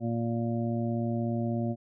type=harmonic tone; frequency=116.54 Hz; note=A#2; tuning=in tune; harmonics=1 / 2 / 3 / 5 / 6; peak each=-31 / -30 / -37 / -38 / -41 dBFS; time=0-1.76 s; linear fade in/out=50 ms; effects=none